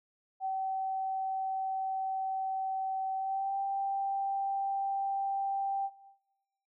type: tone with pitch glide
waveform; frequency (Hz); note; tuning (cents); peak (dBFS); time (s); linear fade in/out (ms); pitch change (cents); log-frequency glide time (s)
sine; 766 to 785.7; G5 to G5; -40 to +4; -30; 0.4-5.9; 50; +44; 3.16-3.56
effects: noise-tail reverb RT60 1.0 s tail -17 dB re dry